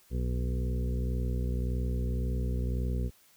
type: harmonic tone with a mistuned harmonic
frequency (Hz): 61.8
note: B1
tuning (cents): +2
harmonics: 1 / 2 / 3 / 4 / 6 / 7 / 8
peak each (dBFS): -29 / -35 / -39 / -41 / -45 / -46 / -47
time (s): 0.1-3.11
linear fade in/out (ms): 50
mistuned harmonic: 1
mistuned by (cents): +20
effects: white hiss -62 dBFS RMS until 3.36 s